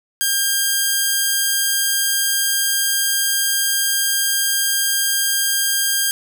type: tone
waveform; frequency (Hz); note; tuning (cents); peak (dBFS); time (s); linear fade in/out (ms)
5% pulse; 1605; G6; +40; -5; 0.21-6.11; 0
effects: none